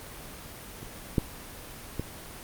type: clicks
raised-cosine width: 3 ms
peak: -28 / -9 / -16 dBFS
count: 3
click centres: 0.83 / 1.182 / 1.996 s
effects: pink hiss -43 dBFS RMS until 2.43 s + Opus 24 kbps